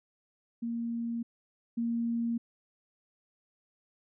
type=tone pair in turn; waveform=sine; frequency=233.1 / 233.1 Hz; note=A#3 / A#3; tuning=0 / 0 cents; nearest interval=unison; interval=0 cents; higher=neither; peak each=-31 / -28 dBFS; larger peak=second; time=0.62-1.23 / 1.77-2.38 s; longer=neither; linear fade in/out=10 ms; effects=none